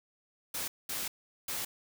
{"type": "noise bursts at uneven times", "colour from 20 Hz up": "white", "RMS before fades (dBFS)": -36, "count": 3, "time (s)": [[0.54, 0.68], [0.89, 1.08], [1.48, 1.65]], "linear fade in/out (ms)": 5, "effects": []}